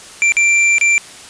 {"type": "tone with dropouts", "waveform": "square", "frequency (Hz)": 2356, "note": "D7", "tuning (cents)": 5, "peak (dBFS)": -10, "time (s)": [0.22, 0.98], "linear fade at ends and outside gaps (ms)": 0, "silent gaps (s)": [[0.321, 0.368], [0.783, 0.812]], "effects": ["white hiss -36 dBFS RMS until 1.29 s", "resampled to 22050 Hz"]}